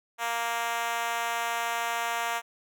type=tone with high-pass filter; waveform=5% pulse; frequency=233.1 Hz; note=A#3; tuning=in tune; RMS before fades=-30 dBFS; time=0.18-2.42 s; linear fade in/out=50 ms; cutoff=760 Hz; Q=2.1; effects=none